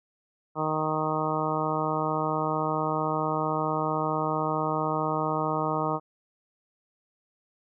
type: harmonic tone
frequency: 155.56 Hz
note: D#3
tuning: in tune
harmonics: 1 / 2 / 3 / 4 / 5 / 6 / 7 / 8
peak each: -33 / -33 / -33 / -33 / -33 / -33 / -33 / -33 dBFS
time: 0.55-6 s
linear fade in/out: 50 ms
effects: none